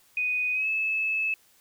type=tone with pitch glide; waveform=sine; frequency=2489 to 2604 Hz; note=D#7 to E7; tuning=0 to -22 cents; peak=-24 dBFS; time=0.17-1.34 s; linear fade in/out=2 ms; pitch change=+78 cents; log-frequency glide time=0.53-0.68 s; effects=white hiss -61 dBFS RMS until 1.6 s